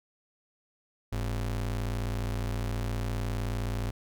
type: ring-modulated tone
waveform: square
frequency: 76.9 Hz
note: D#2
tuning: 20 cents flat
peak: -27 dBFS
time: 1.12-3.91 s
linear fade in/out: 10 ms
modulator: 29.7 Hz
effects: none